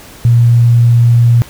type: tone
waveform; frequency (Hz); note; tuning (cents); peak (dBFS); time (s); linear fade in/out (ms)
sine; 118.5; A#2; +29; -4; 0.25-1.42; 0
effects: pink hiss -35 dBFS RMS until 1.49 s